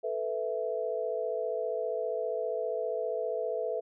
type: chord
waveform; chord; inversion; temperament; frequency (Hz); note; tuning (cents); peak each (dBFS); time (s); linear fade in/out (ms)
sine; A suspended second; none; just; 440 / 495 / 660; A4 / B4 / E5; 0 / +4 / +2; -34; 0.03-3.81; 20
effects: none